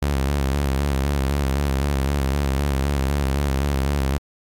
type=tone with vibrato; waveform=sawtooth; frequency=69.3 Hz; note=C#2; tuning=in tune; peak=-15 dBFS; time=0.02-4.18 s; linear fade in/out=5 ms; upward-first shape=square; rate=3.9 Hz; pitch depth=56 cents each way; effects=AAC 64 kbps